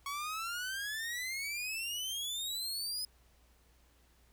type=exponential sweep; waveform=sawtooth; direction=up; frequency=1108.7 to 5080 Hz; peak=-33 dBFS; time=0.06-3.05 s; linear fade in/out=2 ms; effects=added 60 Hz sine -65 dBFS peak until 4.32 s + pink hiss -69 dBFS RMS until 4.32 s